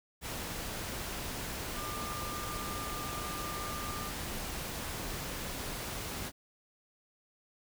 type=tone in noise; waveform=sine; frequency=1198 Hz; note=D6; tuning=34 cents sharp; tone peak=-41 dBFS; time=1.74-4.12 s; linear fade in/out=50 ms; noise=pink; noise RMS=-39 dBFS; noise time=0.21-6.32 s; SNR=-5 dB; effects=none